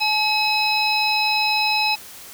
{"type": "harmonic tone with a mistuned harmonic", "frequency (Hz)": 854, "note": "G#5", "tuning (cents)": 48, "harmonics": [1, 3, 5, 6], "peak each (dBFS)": [-22, -21, -25, -24], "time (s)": [0, 1.96], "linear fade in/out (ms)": 20, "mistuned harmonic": 5, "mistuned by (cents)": -120, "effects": ["white hiss -40 dBFS RMS until 2.33 s"]}